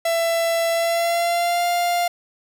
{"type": "tone with pitch glide", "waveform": "45% pulse", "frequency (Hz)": [668, 700], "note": ["E5", "F5"], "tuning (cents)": [23, 4], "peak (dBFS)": -18, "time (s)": [0.05, 2.08], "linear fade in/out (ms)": 5, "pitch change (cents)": 81, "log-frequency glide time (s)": [0.71, 1.66], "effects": []}